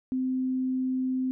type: tone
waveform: sine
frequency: 258.3 Hz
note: C4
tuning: 22 cents flat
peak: -25 dBFS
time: 0.12-1.31 s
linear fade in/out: 0 ms
effects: none